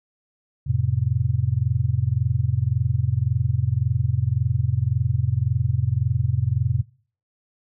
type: chord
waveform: sine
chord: F major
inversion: none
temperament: just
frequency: 87.31 / 109.13 / 130.96 Hz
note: F2 / A2 / C3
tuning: 0 / -14 / +2 cents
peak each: -25 / -22 / -22 dBFS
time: 0.66-6.83 s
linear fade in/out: 20 ms
effects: noise-tail reverb RT60 0.5 s tail -25 dB re dry